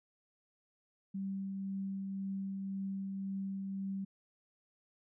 sine tone with tremolo, 194.4 Hz, G3, 14 cents flat, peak -35 dBFS, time 1.14-4.05 s, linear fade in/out 10 ms, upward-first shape triangle, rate 1.9 Hz, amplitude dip 25%, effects none

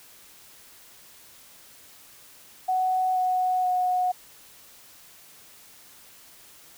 sine tone with pitch steps, 744 / 737.2 / 730.4 Hz, F#5 / F#5 / F#5, +9 / -7 / -23 cents, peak -21 dBFS, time 2.68-4.12 s, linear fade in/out 10 ms, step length 480 ms, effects white hiss -51 dBFS RMS until 6.77 s

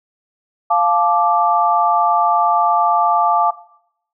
sine chord, D minor, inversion first, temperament equal with one note detuned, 698.5 / 869.9 / 1174.7 Hz, F5 / A5 / D6, 0 / -20 / 0 cents, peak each -16 dBFS, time 0.7-3.51 s, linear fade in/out 10 ms, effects noise-tail reverb RT60 0.7 s tail -17 dB re dry

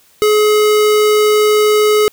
square tone, 423.7 Hz, G#4, 35 cents sharp, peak -9 dBFS, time 0.22-2.08 s, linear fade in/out 0 ms, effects white hiss -50 dBFS RMS until 2.12 s

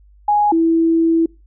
sine tone pair in turn, 830.6 / 329 Hz, G#5 / E4, 0 / -3 cents, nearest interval octave + major third, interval 1603 cents, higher first, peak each -11 dBFS, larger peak neither, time 0.28-0.52 / 0.52-1.26 s, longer second, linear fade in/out 5 ms, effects noise-tail reverb RT60 0.3 s tail -26 dB re dry + added 50 Hz sine -45 dBFS peak until 1.46 s

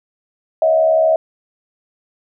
sine tone with frequency modulation, 643 Hz, E5, 43 cents flat, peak -10 dBFS, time 0.62-1.16 s, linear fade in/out 2 ms, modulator 71.6 Hz, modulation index 0.57, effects none

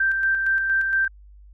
sine tone with tremolo, 1568 Hz, G6, in tune, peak -17 dBFS, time 0-1.08 s, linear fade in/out 5 ms, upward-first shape square, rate 4.3 Hz, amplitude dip 35%, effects added 50 Hz sine -44 dBFS peak until 1.53 s

